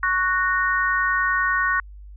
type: chord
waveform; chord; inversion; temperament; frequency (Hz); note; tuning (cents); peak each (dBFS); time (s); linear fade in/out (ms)
sine; F# major; second; just; 1110 / 1480 / 1850; C#6 / F#6 / A#6; +2 / 0 / -14; -23 / -22 / -23; 0.03-1.8; 2
effects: added 50 Hz sine -38 dBFS peak until 2.16 s